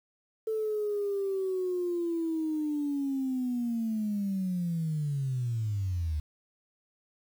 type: linear sweep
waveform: sine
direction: down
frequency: 442.7 to 73.42 Hz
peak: -27 dBFS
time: 0.47-6.2 s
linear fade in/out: 5 ms
effects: tanh soft clip ceiling -23 dBFS + 9-bit

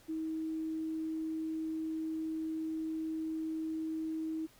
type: tone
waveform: sine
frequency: 318.4 Hz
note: D#4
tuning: 40 cents sharp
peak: -34 dBFS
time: 0.08-4.47 s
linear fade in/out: 20 ms
effects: pink hiss -62 dBFS RMS until 4.59 s

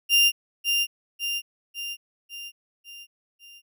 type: tone with echo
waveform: 35% pulse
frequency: 2794 Hz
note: F7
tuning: in tune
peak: -14 dBFS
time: 0.09-0.32 s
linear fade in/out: 50 ms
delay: 550 ms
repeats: 6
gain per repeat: -5 dB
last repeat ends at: 3.62 s
effects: none

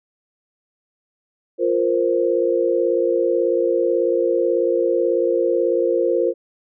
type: chord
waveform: sine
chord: F suspended fourth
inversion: none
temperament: just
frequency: 349.2 / 465.6 / 523.8 Hz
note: F4 / Bb4 / C5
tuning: 0 / -2 / +2 cents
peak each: -20 dBFS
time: 1.58-6.34 s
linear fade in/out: 50 ms
effects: none

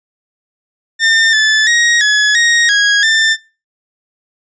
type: tone with pitch steps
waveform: sawtooth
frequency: 1805 / 1742 / 1883 / 1696 / 1873 / 1649 / 1785 Hz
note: A6 / A6 / A#6 / G#6 / A#6 / G#6 / A6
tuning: +44 / -18 / +17 / +36 / +8 / -13 / +24 cents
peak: -5 dBFS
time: 0.99-3.37 s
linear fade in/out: 50 ms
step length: 340 ms
effects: noise-tail reverb RT60 0.3 s tail -22 dB re dry + resampled to 16000 Hz

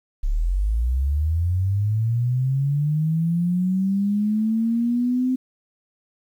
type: linear sweep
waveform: sine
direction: up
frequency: 32.63 to 258.8 Hz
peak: -18 dBFS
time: 0.23-5.36 s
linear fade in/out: 10 ms
effects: 9-bit

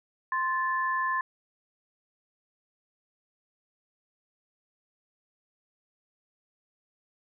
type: tone pair together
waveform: sine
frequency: 1046.5 / 1746.3 Hz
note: C6 / A6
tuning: 0 / -14 cents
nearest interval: major sixth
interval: 886 cents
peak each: -27 / -30 dBFS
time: 0.32-1.21 s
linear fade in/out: 2 ms
effects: none

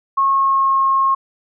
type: tone with pitch glide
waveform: sine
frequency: 1089 to 1079.6 Hz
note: C#6 to C#6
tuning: -31 to -46 cents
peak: -12 dBFS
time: 0.17-1.15 s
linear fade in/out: 10 ms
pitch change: -15 cents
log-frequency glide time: 0.31-0.78 s
effects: none

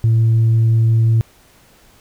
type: tone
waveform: sine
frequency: 113.2 Hz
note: A2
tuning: 50 cents sharp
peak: -8 dBFS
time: 0.04-1.21 s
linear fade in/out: 0 ms
effects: tanh soft clip ceiling -8 dBFS + pink hiss -50 dBFS RMS until 2 s

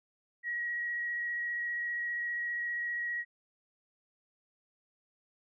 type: tone with vibrato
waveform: sine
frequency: 1906 Hz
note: A#6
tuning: 38 cents sharp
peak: -32 dBFS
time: 0.43-3.25 s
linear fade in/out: 50 ms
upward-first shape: square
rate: 15 Hz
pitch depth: 9 cents each way
effects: none

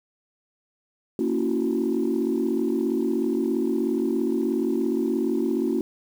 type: chord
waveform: sine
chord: F# dominant seventh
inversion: first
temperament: just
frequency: 231.2 / 277.5 / 333 / 370 Hz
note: A#3 / C#4 / E4 / F#4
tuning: -14 / +2 / +18 / 0 cents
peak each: -26 dBFS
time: 1.19-5.81 s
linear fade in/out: 2 ms
effects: tanh soft clip ceiling -14 dBFS + 8-bit

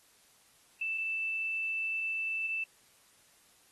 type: tone pair in turn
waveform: sine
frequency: 2649 / 2649 Hz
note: E7 / E7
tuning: +8 / +8 cents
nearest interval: unison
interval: 0 cents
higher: neither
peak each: -31 / -31 dBFS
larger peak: neither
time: 0.81-0.98 / 0.98-2.64 s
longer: second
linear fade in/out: 5 ms
effects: white hiss -64 dBFS RMS until 3.71 s + AAC 32 kbps

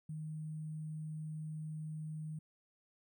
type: tone with sample-and-hold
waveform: sine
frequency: 155.56 Hz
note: D#3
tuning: in tune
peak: -40 dBFS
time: 0.09-2.39 s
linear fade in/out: 5 ms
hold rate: 8820 Hz
effects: none

